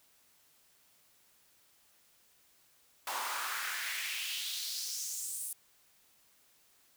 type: noise with high-pass filter sweep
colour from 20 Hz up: pink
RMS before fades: -38 dBFS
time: 3.07-5.53 s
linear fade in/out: 2 ms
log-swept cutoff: 820 to 10000 Hz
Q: 2.7
effects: white hiss -67 dBFS RMS until 6.96 s